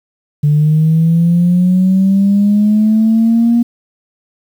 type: linear sweep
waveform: sine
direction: up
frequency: 146.1 to 237.7 Hz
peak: -6 dBFS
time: 0.43-3.63 s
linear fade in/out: 10 ms
effects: tanh soft clip ceiling -3 dBFS + 7-bit